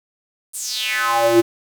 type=tone with high-pass filter sweep; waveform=square; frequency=116.54 Hz; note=A#2; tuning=in tune; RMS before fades=-18 dBFS; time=0.53-1.42 s; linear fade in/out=20 ms; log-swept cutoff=9900 to 300 Hz; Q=4.6; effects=7-bit